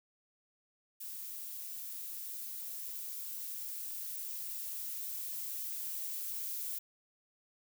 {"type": "noise with level ramp", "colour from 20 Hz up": "violet", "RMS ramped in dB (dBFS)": [-44, -39], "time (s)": [1, 6.79], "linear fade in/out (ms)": 10, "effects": []}